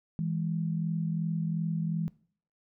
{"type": "tone pair together", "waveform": "sine", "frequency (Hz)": [163.75, 206.5], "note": ["E3", "G#3"], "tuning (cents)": [-11, -10], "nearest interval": "major third", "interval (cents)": 401, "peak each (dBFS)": [-29, -35], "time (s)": [0.19, 2.08], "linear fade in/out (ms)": 0, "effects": ["noise-tail reverb RT60 0.5 s tail -20 dB re dry"]}